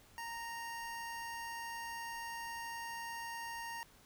25% pulse tone, 928 Hz, A#5, 8 cents flat, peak -38 dBFS, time 0.18-3.83 s, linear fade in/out 0 ms, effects pink hiss -63 dBFS RMS until 4.05 s

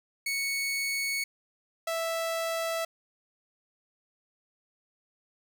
sawtooth tone pair in turn, 2217 / 659.1 Hz, C#7 / E5, 0 / 0 cents, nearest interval octave + major sixth, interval 2100 cents, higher first, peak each -25 dBFS, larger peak neither, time 0.26-1.24 / 1.87-2.85 s, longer neither, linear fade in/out 5 ms, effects none

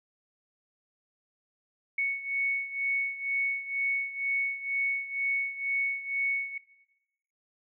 sine beating tone pair, 2217 / 2219.1 Hz, C#7 / C#7, 0 / +1 cents, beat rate 2.1 Hz, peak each -29 / -34 dBFS, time 1.98-6.58 s, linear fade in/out 5 ms, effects noise-tail reverb RT60 1.0 s tail -18 dB re dry

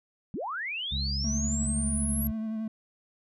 sine linear sweep, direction up, 146.83 to 11630 Hz, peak -31 dBFS, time 0.34-2.27 s, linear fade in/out 0 ms
harmonic tone, 69.3 Hz, C#2, in tune, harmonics 1 / 2 / 3, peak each -30 / -36 / -40 dBFS, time 0.91-2.32 s, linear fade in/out 20 ms
triangle tone with vibrato, 220 Hz, A3, in tune, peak -28 dBFS, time 1.24-2.68 s, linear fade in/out 5 ms, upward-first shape triangle, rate 11 Hz, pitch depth 29 cents each way
effects none

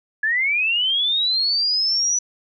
sine linear sweep, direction up, 1685 to 5960 Hz, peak -17 dBFS, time 0.23-2.19 s, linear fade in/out 5 ms, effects none

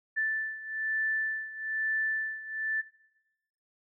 sine beating tone pair, 1760 / 1761.1 Hz, A6 / A6, 0 / +1 cents, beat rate 1.1 Hz, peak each -30 / -34 dBFS, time 0.16-2.82 s, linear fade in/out 20 ms, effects noise-tail reverb RT60 0.9 s tail -18 dB re dry

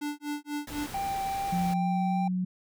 square tone with tremolo, 293.7 Hz, D4, in tune, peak -30 dBFS, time 0.01-0.87 s, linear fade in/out 10 ms, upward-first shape sine, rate 4.1 Hz, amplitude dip 100%
pink noise, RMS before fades -41 dBFS, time 0.67-1.74 s, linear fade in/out 5 ms
triangle tone with vibrato, 784 Hz, G5, in tune, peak -27 dBFS, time 0.94-2.28 s, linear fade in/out 5 ms, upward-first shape sine, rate 2.5 Hz, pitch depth 10 cents each way
sine tone with pitch glide, 178 to 183.11 Hz, F3 to F#3, +33 to -18 cents, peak -26 dBFS, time 1.52-2.45 s, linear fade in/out 10 ms, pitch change +49 cents, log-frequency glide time 1.81-2.03 s
effects none

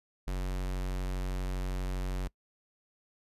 square tone, 46.25 Hz, F#1, in tune, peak -32 dBFS, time 0.27-2.28 s, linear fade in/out 10 ms, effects noise-tail reverb RT60 0.1 s tail -24 dB re dry + resampled to 32000 Hz

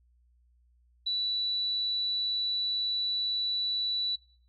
sine tone, 3951 Hz, B7, in tune, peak -27 dBFS, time 1.06-4.16 s, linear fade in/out 10 ms, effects noise-tail reverb RT60 0.5 s tail -21 dB re dry + added 60 Hz sine -62 dBFS peak until 4.48 s

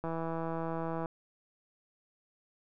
click train, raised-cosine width 1 ms, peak -23 dBFS, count 168, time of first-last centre 0.04-1.058 s, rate 164 Hz, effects none

